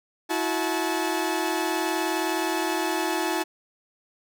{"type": "tone cluster", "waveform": "sawtooth", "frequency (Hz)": [324.9, 364.3, 864], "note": ["E4", "F#4", "A5"], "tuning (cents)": [-25, -27, -32], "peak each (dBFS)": [-24, -25, -25], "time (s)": [0.29, 3.44], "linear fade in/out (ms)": 20, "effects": []}